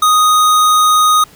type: tone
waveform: square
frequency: 1244.5 Hz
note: D#6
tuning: in tune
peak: -8 dBFS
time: 0.02-1.24 s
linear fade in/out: 5 ms
effects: pink hiss -43 dBFS RMS until 1.35 s